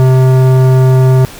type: tone with tanh clipping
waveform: sine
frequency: 129.9 Hz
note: C3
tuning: 12 cents flat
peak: -6 dBFS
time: 0-1.25 s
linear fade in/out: 0 ms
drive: 16 dB
effects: pink hiss -31 dBFS RMS until 1.39 s